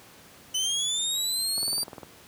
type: linear sweep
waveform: 25% pulse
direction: up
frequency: 3000 to 4699 Hz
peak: -21 dBFS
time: 0.54-1.84 s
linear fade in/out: 10 ms
type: click train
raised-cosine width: 1 ms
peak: -25 dBFS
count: 10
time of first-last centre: 1.58-2.032 s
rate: 19.9 Hz
effects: pink hiss -51 dBFS RMS until 2.27 s + high-pass 100 Hz 12 dB/octave